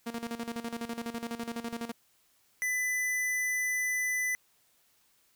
sawtooth tone with tremolo, 233.1 Hz, A#3, in tune, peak -29 dBFS, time 0.06-1.92 s, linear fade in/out 10 ms, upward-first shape square, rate 12 Hz, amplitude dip 75%
square tone, 2000 Hz, B6, 21 cents sharp, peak -29 dBFS, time 2.62-4.35 s, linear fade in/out 0 ms
effects white hiss -68 dBFS RMS until 5.35 s

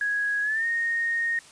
sine tone with pitch glide, 1661.2 to 1853.9 Hz, G#6 to A#6, 0 to -10 cents, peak -23 dBFS, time 0.01-1.39 s, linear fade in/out 2 ms, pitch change +190 cents, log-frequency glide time 0.42-0.66 s, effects white hiss -50 dBFS RMS until 1.51 s + resampled to 22050 Hz

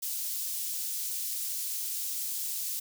white high-pass noise, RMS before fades -34 dBFS, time 0.02-2.8 s, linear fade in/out 10 ms, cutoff 5200 Hz, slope 12 dB/octave, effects none

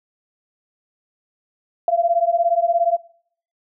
sine beating tone pair, 675 / 692 Hz, E5 / F5, +41 / -16 cents, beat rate 17 Hz, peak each -18 dBFS, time 1.88-2.97 s, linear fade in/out 2 ms, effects noise-tail reverb RT60 0.6 s tail -22 dB re dry

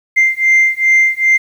sine beating tone pair, 2090 / 2092.5 Hz, C7 / C7, -2 / 0 cents, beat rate 2.5 Hz, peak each -10 dBFS, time 0.16-1.38 s, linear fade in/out 20 ms, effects tanh soft clip ceiling -4 dBFS + 7-bit

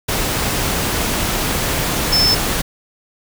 sine tone in noise, 5274 Hz, E8, in tune, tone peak -12 dBFS, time 2.12-2.35 s, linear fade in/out 10 ms, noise pink, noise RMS -19 dBFS, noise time 0.08-2.62 s, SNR +4 dB, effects none

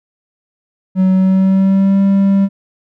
triangle tone with pitch glide, 187.5 to 196.37 Hz, F#3 to G3, +23 to +3 cents, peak -6 dBFS, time 0.95-2.49 s, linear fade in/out 50 ms, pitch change +80 cents, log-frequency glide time 1.12-2.01 s, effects none

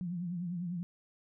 sine tone with vibrato, 175.5 Hz, F3, 9 cents sharp, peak -34 dBFS, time 0.01-0.83 s, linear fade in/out 0 ms, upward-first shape triangle, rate 10 Hz, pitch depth 100 cents each way, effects none

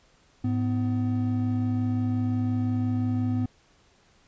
triangle tone pair together, 105.7 / 251.4 Hz, G#2 / B3, +31 / +31 cents, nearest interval octave + minor third, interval 1500 cents, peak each -24 dBFS, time 0.44-3.46 s, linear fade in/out 5 ms, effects pink hiss -61 dBFS RMS until 4.27 s + resampled to 16000 Hz

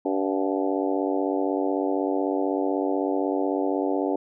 harmonic tone with a mistuned harmonic, 96 Hz, G2, 36 cents flat, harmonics 3 / 4 / 5 / 6 / 7 / 8 / 9, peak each -26 / -28 / -30 / -32 / -33 / -34 / -35 dBFS, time 0.05-4.16 s, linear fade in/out 5 ms, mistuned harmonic 8, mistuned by -59 cents, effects none

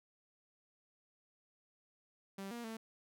sawtooth tone with pitch steps, 195.3 / 237 / 223.6 Hz, G3 / A#3 / A3, -6 / +29 / +28 cents, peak -39 dBFS, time 2.38-2.77 s, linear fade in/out 5 ms, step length 130 ms, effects none

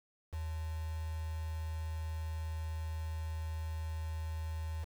sine tone with quantisation, 79.9 Hz, D#2, 47 cents sharp, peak -36 dBFS, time 0.32-4.85 s, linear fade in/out 20 ms, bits 8, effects none

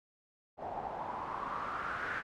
white noise with low-pass filter sweep, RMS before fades -39 dBFS, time 0.57-2.23 s, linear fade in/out 50 ms, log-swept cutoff 710 to 1600 Hz, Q 5, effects none

